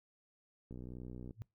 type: click train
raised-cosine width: 3 ms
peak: -35 dBFS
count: 38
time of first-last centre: 0.71-1.309 s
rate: 61.8 Hz
type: tone with exponential growth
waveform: sine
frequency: 111.3 Hz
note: A2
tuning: 20 cents sharp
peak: -37 dBFS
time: 1.34-1.42 s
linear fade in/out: 0 ms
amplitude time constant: 17 ms
effects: noise-tail reverb RT60 0.2 s tail -23 dB re dry